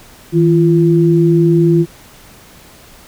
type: tone pair together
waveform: sine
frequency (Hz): 161 / 342.3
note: E3 / F4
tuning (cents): -41 / -35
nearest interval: octave + minor second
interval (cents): 1306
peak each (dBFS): -10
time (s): 0.32-1.86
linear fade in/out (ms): 50
effects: pink hiss -41 dBFS RMS until 3.07 s